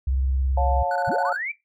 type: tone with vibrato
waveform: sine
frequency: 66.1 Hz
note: C2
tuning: 18 cents sharp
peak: -20 dBFS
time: 0.07-0.83 s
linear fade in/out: 5 ms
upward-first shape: triangle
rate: 19 Hz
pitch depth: 120 cents each way
type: chord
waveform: sine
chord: Db augmented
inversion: none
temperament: equal with one note detuned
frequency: 554.4 / 711.9 / 880 Hz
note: Db5 / F5 / A5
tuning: 0 / +33 / 0 cents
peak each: -27 / -25 / -27 dBFS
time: 0.57-1.33 s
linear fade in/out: 5 ms
type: tone bursts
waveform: triangle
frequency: 1480 Hz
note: F#6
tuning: in tune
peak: -26 dBFS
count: 7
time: 0.91-1.365 s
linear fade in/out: 2 ms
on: 47 ms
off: 21 ms
type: linear sweep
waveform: sine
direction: up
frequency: 54.9 to 2400 Hz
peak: -26 dBFS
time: 1.07-1.52 s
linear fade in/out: 10 ms
effects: noise-tail reverb RT60 0.2 s tail -18 dB re dry